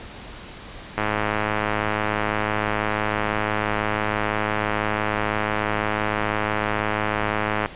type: click train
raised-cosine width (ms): 0.5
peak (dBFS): -7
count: 709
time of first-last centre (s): 0.98-7.659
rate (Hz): 106
effects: pink hiss -39 dBFS RMS until 7.75 s + resampled to 8000 Hz